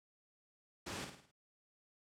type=noise with echo; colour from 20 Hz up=pink; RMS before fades=-43 dBFS; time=0.86-1.05 s; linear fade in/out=10 ms; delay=53 ms; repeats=5; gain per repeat=-6 dB; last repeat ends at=1.315 s; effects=high-pass 100 Hz 12 dB/octave + low-pass 8000 Hz 12 dB/octave